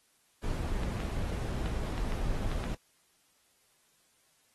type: noise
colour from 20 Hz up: brown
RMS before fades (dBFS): -33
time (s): 0.43-2.75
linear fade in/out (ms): 5
type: clicks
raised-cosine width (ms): 0.3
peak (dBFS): -24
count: 7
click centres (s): 0.834 / 1.003 / 1.66 / 1.979 / 2.122 / 2.516 / 2.64
effects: white hiss -69 dBFS RMS until 4.54 s + AAC 32 kbps